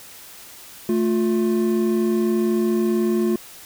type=tone pair together; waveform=triangle; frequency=220 / 353.9 Hz; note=A3 / F4; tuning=0 / +23 cents; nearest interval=minor sixth; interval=823 cents; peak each=-18 dBFS; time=0.89-3.36 s; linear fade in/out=2 ms; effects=white hiss -42 dBFS RMS until 3.65 s